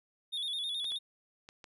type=tone with vibrato; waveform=triangle; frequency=3532 Hz; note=A7; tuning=6 cents sharp; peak=-32 dBFS; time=0.32-0.99 s; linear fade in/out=20 ms; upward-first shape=square; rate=9.4 Hz; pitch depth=65 cents each way
type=clicks; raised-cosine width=0.2 ms; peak=-32 dBFS; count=4; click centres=0.844 / 0.92 / 1.489 / 1.642 s
effects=none